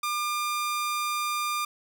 sawtooth tone, 1200 Hz, D6, 37 cents sharp, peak -23 dBFS, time 0.03-1.65 s, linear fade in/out 5 ms, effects none

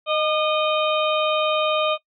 harmonic tone with a mistuned harmonic, 618 Hz, D#5, 12 cents flat, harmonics 1 / 2 / 4 / 5 / 6, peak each -21 / -24 / -27 / -28 / -29 dBFS, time 0.06-1.98 s, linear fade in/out 50 ms, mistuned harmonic 2, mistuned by -33 cents, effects noise-tail reverb RT60 0.1 s tail -20 dB re dry

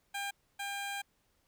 15% pulse tone pair in turn, 800 / 800 Hz, G5 / G5, +35 / +35 cents, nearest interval unison, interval 0 cents, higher neither, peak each -29 / -30 dBFS, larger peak first, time 0.14-0.31 / 0.59-1.02 s, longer second, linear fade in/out 10 ms, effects pink hiss -74 dBFS RMS until 1.47 s

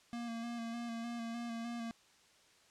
square tone with vibrato, 233.1 Hz, A#3, in tune, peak -40 dBFS, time 0.13-1.91 s, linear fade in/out 0 ms, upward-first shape square, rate 3.3 Hz, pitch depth 24 cents each way, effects white hiss -66 dBFS RMS until 2.7 s + low-pass 7000 Hz 12 dB/octave

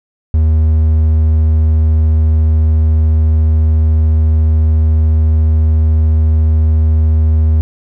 triangle tone, 78.5 Hz, D#2, 16 cents sharp, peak -5 dBFS, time 0.34-7.61 s, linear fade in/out 0 ms, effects none

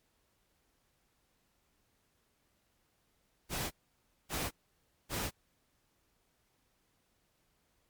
pink noise bursts, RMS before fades -36 dBFS, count 3, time 3.49-5.31 s, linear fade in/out 50 ms, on 220 ms, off 580 ms, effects pink hiss -75 dBFS RMS until 7.89 s + MP3 96 kbps

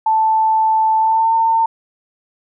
sine tone with pitch glide, 880 to 903.7 Hz, A5 to A5, 0 to +46 cents, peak -11 dBFS, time 0.06-1.66 s, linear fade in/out 5 ms, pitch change +46 cents, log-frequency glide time 0.98-1.33 s, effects none

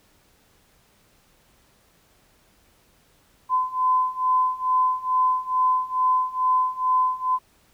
sine beating tone pair, 1018 / 1020.3 Hz, C6 / C6, -48 / -44 cents, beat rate 2.3 Hz, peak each -23 / -21 dBFS, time 3.49-7.39 s, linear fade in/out 50 ms, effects pink hiss -60 dBFS RMS until 7.73 s

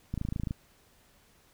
click train, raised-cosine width 5 ms, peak -20 dBFS, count 11, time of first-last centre 0.14-0.509 s, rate 27.1 Hz, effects pink hiss -63 dBFS RMS until 1.53 s

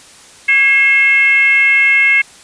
sine tone with frequency modulation, 2155 Hz, C#7, 49 cents flat, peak -7 dBFS, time 0.48-2.22 s, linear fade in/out 10 ms, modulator 503 Hz, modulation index 0.67, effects white hiss -40 dBFS RMS until 2.43 s + resampled to 22050 Hz

